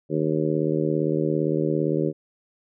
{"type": "harmonic tone", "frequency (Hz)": 77.6, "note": "D#2", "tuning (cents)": -4, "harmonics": [2, 3, 4, 5, 6, 7], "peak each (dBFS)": [-26, -31, -26, -26, -29, -31], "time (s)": [0.09, 2.13], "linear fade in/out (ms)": 50, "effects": []}